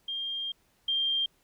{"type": "tone pair in turn", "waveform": "sine", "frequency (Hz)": [3204, 3186], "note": ["G7", "G7"], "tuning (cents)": [37, 27], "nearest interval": "unison", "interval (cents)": 10, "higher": "first", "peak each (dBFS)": [-31, -25], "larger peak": "second", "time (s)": [[0.08, 0.52], [0.88, 1.26]], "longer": "first", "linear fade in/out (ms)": 5, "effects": ["pink hiss -68 dBFS RMS until 1.43 s"]}